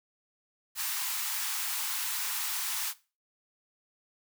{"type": "high-pass noise", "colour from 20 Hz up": "white", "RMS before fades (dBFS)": -33, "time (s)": [0.75, 2.94], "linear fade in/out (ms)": 50, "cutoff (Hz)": 800, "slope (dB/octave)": 96, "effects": ["noise-tail reverb RT60 0.3 s tail -17 dB re dry"]}